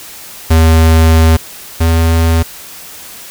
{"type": "tone pair in turn", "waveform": "square", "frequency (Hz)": [80.8, 82.16], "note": ["E2", "E2"], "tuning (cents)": [-34, -5], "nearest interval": "unison", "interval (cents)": 29, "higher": "second", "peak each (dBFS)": [-5, -8], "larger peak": "first", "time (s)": [[0.5, 1.37], [1.8, 2.43]], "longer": "first", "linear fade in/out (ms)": 10, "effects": ["white hiss -31 dBFS RMS until 3.3 s"]}